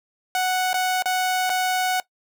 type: tone with dropouts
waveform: sawtooth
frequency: 740 Hz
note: F#5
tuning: in tune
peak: -16 dBFS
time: 0.35-2 s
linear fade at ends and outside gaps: 1 ms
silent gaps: 0.731-0.742 / 1.023-1.057 / 1.495-1.5 s
effects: noise-tail reverb RT60 0.1 s tail -19 dB re dry